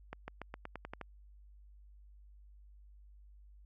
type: accelerating click train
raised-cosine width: 0.5 ms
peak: -27 dBFS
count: 9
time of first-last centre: 0.13-1.013 s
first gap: 150 ms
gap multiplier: 0.91
effects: added 50 Hz sine -55 dBFS peak until 3.65 s